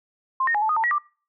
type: tone with pitch steps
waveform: sine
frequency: 1053 / 1847 / 833 / 872 / 1237 / 894 / 1918 / 1182 Hz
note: C6 / A#6 / G#5 / A5 / D#6 / A5 / A#6 / D6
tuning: +11 / -16 / +5 / -16 / -10 / +27 / +49 / +11 cents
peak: -19 dBFS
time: 0.4-0.984 s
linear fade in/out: 5 ms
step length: 73 ms
effects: noise-tail reverb RT60 0.4 s tail -25 dB re dry